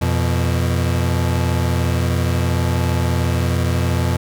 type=tone pair together; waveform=35% pulse; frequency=86.36 / 123.47 Hz; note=F2 / B2; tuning=-19 / 0 cents; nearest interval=tritone; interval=619 cents; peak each=-16 / -18 dBFS; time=0.01-4.17 s; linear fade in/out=10 ms; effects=none